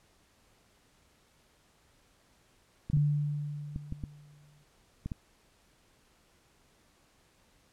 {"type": "clicks", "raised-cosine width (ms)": 5, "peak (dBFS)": -23, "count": 7, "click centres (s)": [2.9, 2.97, 3.761, 3.924, 4.038, 5.06, 5.118]}
{"type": "tone with exponential decay", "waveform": "sine", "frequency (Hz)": 146.83, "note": "D3", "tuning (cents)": 0, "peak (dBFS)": -21, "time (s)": [2.93, 4.64], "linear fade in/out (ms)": 5, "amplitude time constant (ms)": 370}
{"effects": ["pink hiss -66 dBFS RMS until 7.72 s", "low-pass 11000 Hz 12 dB/octave"]}